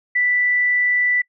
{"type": "tone", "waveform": "sine", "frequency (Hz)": 1975.5, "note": "B6", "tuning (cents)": 0, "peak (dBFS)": -15, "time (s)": [0.15, 1.22], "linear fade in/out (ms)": 10, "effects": ["noise-tail reverb RT60 0.1 s tail -25 dB re dry"]}